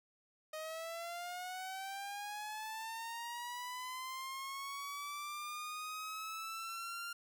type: linear sweep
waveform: sawtooth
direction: up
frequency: 620 to 1396.9 Hz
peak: -38 dBFS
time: 0.53-7.13 s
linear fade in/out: 5 ms
effects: none